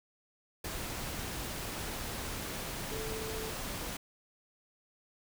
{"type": "tone in noise", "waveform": "sine", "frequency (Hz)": 440, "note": "A4", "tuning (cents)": 0, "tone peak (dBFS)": -40, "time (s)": [2.91, 3.5], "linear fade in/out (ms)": 5, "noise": "pink", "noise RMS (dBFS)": -39, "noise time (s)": [0.64, 3.97], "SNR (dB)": -4, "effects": []}